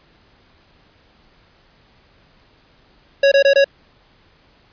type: tone bursts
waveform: square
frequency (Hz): 554.4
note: C#5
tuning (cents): 0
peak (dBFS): -10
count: 4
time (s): 3.23-3.644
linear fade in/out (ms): 5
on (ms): 87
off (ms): 22
effects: pink hiss -54 dBFS RMS until 4.72 s + resampled to 11025 Hz